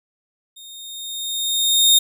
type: tone with level ramp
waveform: sawtooth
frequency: 3684 Hz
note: A#7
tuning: 21 cents flat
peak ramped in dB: -36 to -6 dBFS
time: 0.56-1.99 s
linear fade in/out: 10 ms
effects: none